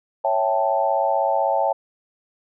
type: chord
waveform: sine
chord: A dominant seventh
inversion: first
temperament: equal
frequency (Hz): 554.4 / 659.3 / 784 / 880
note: C#5 / E5 / G5 / A5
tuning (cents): 0 / 0 / 0 / 0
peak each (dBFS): -23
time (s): 0.24-1.73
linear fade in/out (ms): 10
effects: none